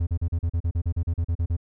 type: tone bursts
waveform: triangle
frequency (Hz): 84.2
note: E2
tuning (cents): +37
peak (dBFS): -19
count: 15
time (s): 0-1.567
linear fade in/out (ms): 10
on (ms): 69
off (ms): 38
effects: none